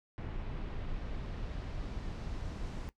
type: noise with low-pass filter sweep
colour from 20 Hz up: brown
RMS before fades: -39 dBFS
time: 0.18-2.89 s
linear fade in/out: 0 ms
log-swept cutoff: 2800 to 6900 Hz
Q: 1
effects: noise-tail reverb RT60 0.1 s tail -18 dB re dry